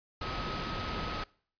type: tone in noise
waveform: sine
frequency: 1271 Hz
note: D#6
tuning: 36 cents sharp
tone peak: -40 dBFS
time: 0.21-1.24 s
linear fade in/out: 5 ms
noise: pink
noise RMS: -36 dBFS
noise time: 0.21-1.24 s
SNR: -7 dB
effects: noise-tail reverb RT60 0.5 s tail -23 dB re dry + resampled to 11025 Hz